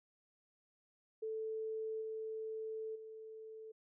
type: tone with level steps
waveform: sine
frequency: 440 Hz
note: A4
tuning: in tune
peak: -38 / -40 / -48 dBFS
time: 1.22-3.72 s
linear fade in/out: 10 ms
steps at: 2.01 / 2.95 s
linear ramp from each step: 10 ms
effects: none